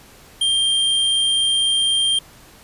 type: tone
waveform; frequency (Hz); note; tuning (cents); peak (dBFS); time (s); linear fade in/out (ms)
square; 3182; G7; +25; -16; 0.41-2.19; 5
effects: pink hiss -46 dBFS RMS until 2.63 s + resampled to 32000 Hz